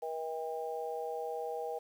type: harmonic tone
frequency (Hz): 159.9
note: D#3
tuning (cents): +48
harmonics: 3 / 4 / 5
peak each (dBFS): -38 / -42 / -40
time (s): 0.02-1.79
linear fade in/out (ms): 10
effects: 10-bit